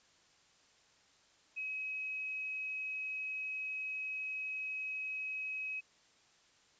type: tone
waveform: sine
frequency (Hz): 2548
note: D#7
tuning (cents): +41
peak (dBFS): -37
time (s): 1.56-5.81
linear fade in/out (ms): 20
effects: white hiss -67 dBFS RMS until 6.79 s + resampled to 16000 Hz